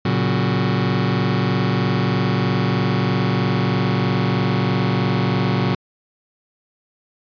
sawtooth chord, F# major, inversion first, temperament just, 115.62 / 138.75 / 185 Hz, A#2 / C#3 / F#3, -14 / +2 / 0 cents, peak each -17 dBFS, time 0.05-5.75 s, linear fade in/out 5 ms, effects resampled to 11025 Hz

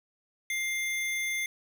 square tone pair together, 2100 / 3491 Hz, C7 / A7, +6 / -14 cents, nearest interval major sixth, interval 880 cents, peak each -30 / -40 dBFS, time 0.5-1.46 s, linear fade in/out 2 ms, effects none

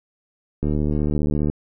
click train, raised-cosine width 3 ms, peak -10 dBFS, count 66, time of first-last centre 0.63-1.499 s, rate 74.8 Hz, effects none

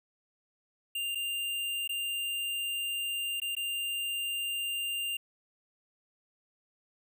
square tone with dropouts, 2794 Hz, F7, in tune, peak -32 dBFS, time 0.95-5.17 s, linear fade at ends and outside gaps 5 ms, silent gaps 1.149-1.154 / 1.877-1.892 / 3.401-3.417 / 3.552-3.566 s, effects none

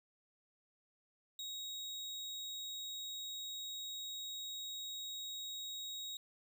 35% pulse tone, 3780 Hz, A#7, 23 cents sharp, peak -40 dBFS, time 1.39-6.17 s, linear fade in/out 2 ms, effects none

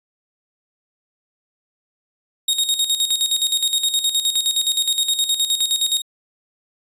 sawtooth tone with tremolo, 3740 Hz, A#7, 5 cents sharp, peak -12 dBFS, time 2.48-6.02 s, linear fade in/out 5 ms, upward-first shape square, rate 9.6 Hz, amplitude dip 65%, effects resampled to 32000 Hz

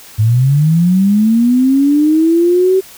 sine linear sweep, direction up, 103.83 to 384 Hz, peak -7 dBFS, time 0.18-2.81 s, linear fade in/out 20 ms, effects white hiss -37 dBFS RMS until 2.97 s

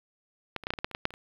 clicks, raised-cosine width 0.3 ms, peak -15 / -25 / -15 / -12 / -14 / -20 / -12 / -28 / -15 / -9 / -27 / -29 dBFS, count 12, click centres 0.563 / 0.637 / 0.669 / 0.705 / 0.737 / 0.788 / 0.845 / 0.913 / 0.949 / 1.054 / 1.106 / 1.139 s, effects low-pass 5000 Hz 12 dB/octave + 8-bit

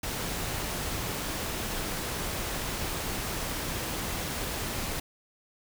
pink noise, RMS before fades -33 dBFS, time 0.03-5 s, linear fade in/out 5 ms, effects none

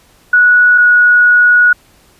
sine tone pair in turn, 1467 / 1458.6 Hz, F#6 / F#6, -15 / -25 cents, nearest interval unison, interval 10 cents, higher first, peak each -4 dBFS, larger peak neither, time 0.33-0.78 / 0.78-1.73 s, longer second, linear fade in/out 5 ms, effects pink hiss -48 dBFS RMS until 2.19 s + resampled to 32000 Hz

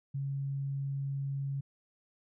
sine tone, 138.2 Hz, C#3, 5 cents flat, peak -32 dBFS, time 0.14-1.61 s, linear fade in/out 10 ms, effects none

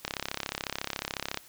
click train, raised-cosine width 0.2 ms, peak -13 dBFS, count 46, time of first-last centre 0.05-1.374 s, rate 34 Hz, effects white hiss -54 dBFS RMS until 1.48 s

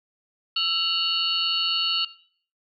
sine tone cluster, 1332 / 2809 / 2982 / 3827 / 4395 Hz, E6 / F7 / F#7 / A#7 / C#8, +18 / +9 / +13 / +45 / -16 cents, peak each -34 / -25 / -28 / -34 / -26 dBFS, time 0.56-2.05 s, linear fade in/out 5 ms, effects noise-tail reverb RT60 0.5 s tail -17 dB re dry

